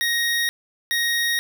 25% pulse tone pair in turn, 1875 / 1875 Hz, A#6 / A#6, +10 / +10 cents, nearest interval unison, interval 0 cents, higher neither, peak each -16 dBFS, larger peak neither, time 0.01-0.49 / 0.91-1.39 s, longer neither, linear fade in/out 0 ms, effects none

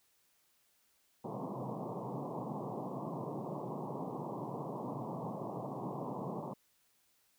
pink band-pass noise, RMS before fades -41 dBFS, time 1.24-6.54 s, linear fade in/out 10 ms, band 120 to 1100 Hz, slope 96 dB/octave, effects white hiss -73 dBFS RMS until 7.38 s

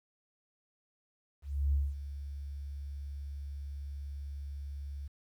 sine tone with ADSR envelope, 70.5 Hz, C#2, 30 cents sharp, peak -24 dBFS, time 1.42-5.08 s, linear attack 310 ms, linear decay 210 ms, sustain -14 dB, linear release 10 ms, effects tanh soft clip ceiling -20 dBFS + 11-bit

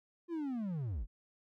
triangle linear sweep, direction down, 352.2 to 34.65 Hz, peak -33 dBFS, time 0.28-1.07 s, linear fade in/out 50 ms, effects none

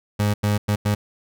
30% pulse tone bursts at uneven times, 103.83 Hz, G#2, in tune, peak -15 dBFS, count 4, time 0.19-0.34 / 0.43-0.58 / 0.68-0.76 / 0.85-0.95 s, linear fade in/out 10 ms, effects none

